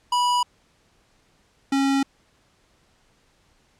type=tone pair in turn; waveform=square; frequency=979 / 273.6 Hz; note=B5 / C#4; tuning=-15 / -23 cents; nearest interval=octave + minor seventh; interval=2208 cents; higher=first; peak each=-19 dBFS; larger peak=neither; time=0.12-0.43 / 1.72-2.03 s; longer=neither; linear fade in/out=5 ms; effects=pink hiss -62 dBFS RMS until 3.79 s + low-pass 8000 Hz 12 dB/octave